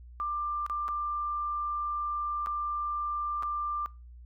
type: tone with dropouts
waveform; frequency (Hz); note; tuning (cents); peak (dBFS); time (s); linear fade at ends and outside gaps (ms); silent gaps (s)
sine; 1187; D6; +18; -29; 0.2-3.86; 0; 0.664-0.698 / 0.881-0.887 / 2.461-2.47 / 3.425-3.432
effects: noise-tail reverb RT60 0.3 s tail -23 dB re dry + added 60 Hz sine -46 dBFS peak until 4.25 s